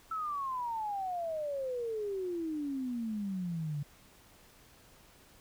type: exponential sweep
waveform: sine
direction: down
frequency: 1329 to 141.4 Hz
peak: -33 dBFS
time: 0.11-3.83 s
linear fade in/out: 5 ms
effects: pink hiss -60 dBFS RMS until 5.4 s